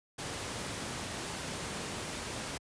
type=noise; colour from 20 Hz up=pink; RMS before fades=-38 dBFS; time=0.18-2.58 s; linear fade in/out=10 ms; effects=high-pass 80 Hz 12 dB/octave + resampled to 22050 Hz